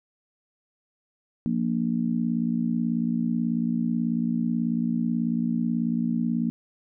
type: harmonic tone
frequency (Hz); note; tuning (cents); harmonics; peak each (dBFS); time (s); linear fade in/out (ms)
58.27; A#1; 0; 3 / 4 / 5; -28 / -24 / -33; 1.46-6.5; 0
effects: none